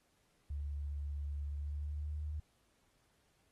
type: tone with pitch glide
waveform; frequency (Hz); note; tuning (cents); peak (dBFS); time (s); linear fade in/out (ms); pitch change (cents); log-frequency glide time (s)
sine; 72.1 to 75.64; D2 to D#2; -31 to -48; -37; 0.5-2.4; 5; +83; 1.52-2.29
effects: pink hiss -75 dBFS RMS until 3.51 s + AAC 32 kbps